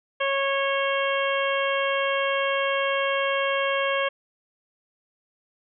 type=harmonic tone with a mistuned harmonic; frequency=550 Hz; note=C#5; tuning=14 cents flat; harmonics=1 / 2 / 3 / 4 / 5 / 6; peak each=-25 / -28 / -30 / -31 / -32 / -33 dBFS; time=0.2-4.09 s; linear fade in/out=10 ms; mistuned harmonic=6; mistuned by=-49 cents; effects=none